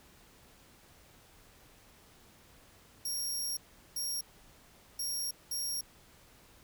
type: tone bursts at uneven times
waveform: 20% pulse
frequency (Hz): 5588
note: F8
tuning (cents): 0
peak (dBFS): -28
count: 4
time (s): 3.05-3.57 / 3.96-4.21 / 4.99-5.31 / 5.51-5.81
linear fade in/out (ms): 5
effects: pink hiss -60 dBFS RMS until 6.63 s